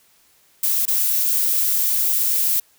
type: noise with dropouts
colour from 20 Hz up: violet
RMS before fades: -19 dBFS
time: 0.63-2.6 s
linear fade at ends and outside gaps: 5 ms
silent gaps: 0.855-0.878 s
effects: white hiss -57 dBFS RMS until 2.78 s